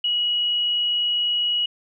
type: tone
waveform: sine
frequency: 2912 Hz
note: F#7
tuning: 28 cents flat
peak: -19 dBFS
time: 0.04-1.66 s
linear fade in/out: 5 ms
effects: none